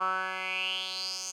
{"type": "tone with band-pass filter sweep", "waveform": "10% pulse", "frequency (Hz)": 187.4, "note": "F#3", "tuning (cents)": 22, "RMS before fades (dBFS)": -33, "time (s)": [0, 1.32], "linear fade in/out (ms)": 20, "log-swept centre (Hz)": [1200, 6500], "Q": 6.2, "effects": []}